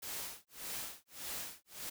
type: noise with tremolo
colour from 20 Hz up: white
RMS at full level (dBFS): -41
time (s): 0.02-1.9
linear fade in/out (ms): 10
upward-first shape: sine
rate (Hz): 1.7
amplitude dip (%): 100
effects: none